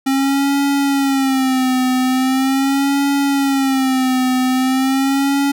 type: tone with vibrato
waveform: square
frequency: 267.6 Hz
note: C4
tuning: 39 cents sharp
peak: -14 dBFS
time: 0.06-5.52 s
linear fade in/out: 10 ms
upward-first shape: sine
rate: 0.41 Hz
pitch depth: 81 cents each way
effects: none